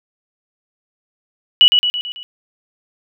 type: tone with echo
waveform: sine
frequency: 2940 Hz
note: F#7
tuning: 12 cents flat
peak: -4 dBFS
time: 1.61-1.68 s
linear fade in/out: 0 ms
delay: 110 ms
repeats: 5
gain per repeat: -5 dB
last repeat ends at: 2.23 s
effects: none